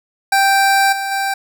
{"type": "tone with level steps", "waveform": "25% pulse", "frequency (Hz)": 784, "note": "G5", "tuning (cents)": 0, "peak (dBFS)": [-7, -16, -13], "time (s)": [0.32, 1.34], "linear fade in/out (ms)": 5, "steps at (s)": [0.92, 1.11], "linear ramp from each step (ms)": 10, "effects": []}